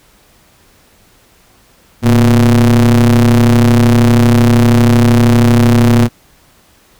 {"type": "ring-modulated tone", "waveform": "square", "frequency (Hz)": 62.8, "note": "B1", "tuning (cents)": 30, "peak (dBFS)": -3, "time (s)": [2.02, 6.09], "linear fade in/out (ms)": 50, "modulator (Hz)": 172, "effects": ["pink hiss -48 dBFS RMS until 6.99 s"]}